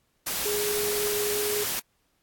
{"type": "tone in noise", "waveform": "sine", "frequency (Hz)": 415.4, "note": "G#4", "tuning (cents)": 0, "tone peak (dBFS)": -27, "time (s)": [0.45, 1.64], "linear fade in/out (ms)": 10, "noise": "white", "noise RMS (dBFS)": -29, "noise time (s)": [0.26, 1.8], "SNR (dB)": -1, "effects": ["pink hiss -71 dBFS RMS until 2.22 s", "AAC 64 kbps"]}